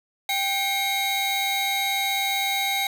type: tone cluster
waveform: 45% pulse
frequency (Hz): 784 / 2163 / 3821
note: G5 / C#7 / A#7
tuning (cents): 0 / -43 / +42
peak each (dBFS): -27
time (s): 0.29-2.87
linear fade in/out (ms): 2
effects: none